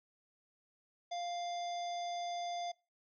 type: harmonic tone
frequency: 698.5 Hz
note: F5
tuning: in tune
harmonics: 1 / 3 / 5 / 7 / 9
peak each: -37 / -53 / -49 / -54 / -56 dBFS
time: 1.11-2.72 s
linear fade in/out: 10 ms
effects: noise-tail reverb RT60 0.3 s tail -24 dB re dry